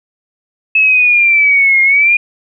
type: linear two-way sweep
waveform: sine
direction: down then up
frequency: 2600 to 2128 to 2448 Hz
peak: -6 dBFS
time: 0.75-2.17 s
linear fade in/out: 5 ms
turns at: 1.82 s
effects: none